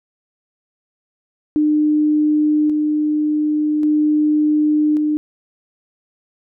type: tone with tremolo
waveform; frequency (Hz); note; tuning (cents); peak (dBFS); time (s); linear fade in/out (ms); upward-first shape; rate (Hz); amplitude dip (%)
sine; 302.2; D4; +50; -12; 1.56-5.17; 0; square; 0.44; 25
effects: none